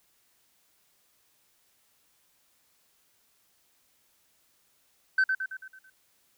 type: tone with echo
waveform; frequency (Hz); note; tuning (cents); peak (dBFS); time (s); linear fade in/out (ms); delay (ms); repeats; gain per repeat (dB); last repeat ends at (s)
sine; 1536; G6; -36; -17; 5.18-5.24; 5; 110; 6; -6; 5.9
effects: tanh soft clip ceiling -18 dBFS + white hiss -68 dBFS RMS until 6.37 s